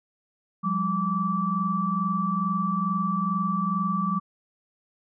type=tone cluster; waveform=sine; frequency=177 / 199.3 / 1160 Hz; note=F3 / G3 / D6; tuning=+23 / +29 / -22 cents; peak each=-28 / -28 / -26 dBFS; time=0.63-4.2 s; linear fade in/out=20 ms; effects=none